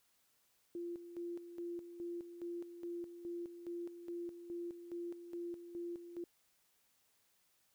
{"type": "tone with tremolo", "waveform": "sine", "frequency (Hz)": 345.2, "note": "F4", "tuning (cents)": -20, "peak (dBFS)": -40, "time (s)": [0.75, 6.24], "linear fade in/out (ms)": 2, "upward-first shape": "square", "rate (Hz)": 2.4, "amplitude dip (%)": 65, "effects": ["white hiss -75 dBFS RMS until 7.74 s"]}